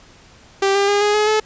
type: tone with pitch steps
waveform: sawtooth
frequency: 392 / 399.5 / 407.2 / 415.1 / 423.1 / 431.2 Hz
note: G4 / G4 / G#4 / G#4 / G#4 / A4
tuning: 0 / +33 / -34 / -1 / +32 / -35 cents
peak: -10 dBFS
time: 0.62-1.4 s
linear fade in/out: 5 ms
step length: 130 ms
effects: pink hiss -47 dBFS RMS until 1.45 s + resampled to 16000 Hz